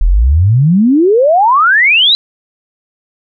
sine exponential sweep, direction up, 36.71 to 4057 Hz, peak -5 dBFS, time 0.01-2.15 s, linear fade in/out 0 ms, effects none

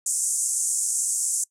white band-pass noise, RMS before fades -25 dBFS, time 0.06-1.44 s, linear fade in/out 5 ms, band 6600 to 9500 Hz, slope 48 dB/octave, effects noise-tail reverb RT60 0.1 s tail -23 dB re dry

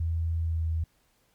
sine tone with pitch glide, 82.41 to 81.09 Hz, E2 to E2, 0 to -28 cents, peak -25 dBFS, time 0-0.84 s, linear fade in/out 5 ms, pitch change -28 cents, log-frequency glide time 0.4-0.63 s, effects pink hiss -68 dBFS RMS until 1.34 s + MP3 96 kbps

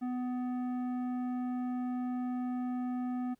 sine tone with tanh clipping, 249.5 Hz, B3, 18 cents sharp, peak -34 dBFS, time 0.01-3.35 s, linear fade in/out 20 ms, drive 11 dB, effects pink hiss -75 dBFS RMS until 3.39 s

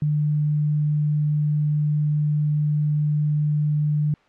sine tone, 149.6 Hz, D3, 32 cents sharp, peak -18 dBFS, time 0.02-4.14 s, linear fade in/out 2 ms, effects white hiss -56 dBFS RMS until 4.28 s + low-pass 2000 Hz 12 dB/octave

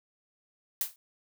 blue noise with exponential decay, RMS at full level -26 dBFS, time 0.81-0.96 s, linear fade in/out 1 ms, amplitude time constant 32 ms, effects none

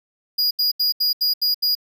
square tone bursts, 4882 Hz, D#8, 34 cents flat, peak -17 dBFS, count 7, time 0.38-1.752 s, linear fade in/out 10 ms, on 130 ms, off 77 ms, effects none

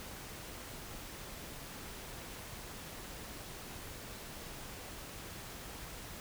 silence, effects pink hiss -47 dBFS RMS until 6.2 s

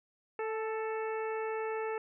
harmonic tone with a mistuned harmonic, 441.3 Hz, A4, 5 cents sharp, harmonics 1 / 2 / 3 / 4 / 5 / 6, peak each -34 / -40 / -44 / -46 / -48 / -50 dBFS, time 0.39-1.98 s, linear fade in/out 2 ms, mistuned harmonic 2, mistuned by -20 cents, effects none

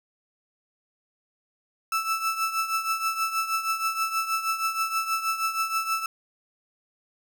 35% pulse tone with tremolo, 1318.5 Hz, E6, in tune, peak -20 dBFS, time 1.92-6.06 s, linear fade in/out 2 ms, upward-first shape triangle, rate 6.3 Hz, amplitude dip 75%, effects none

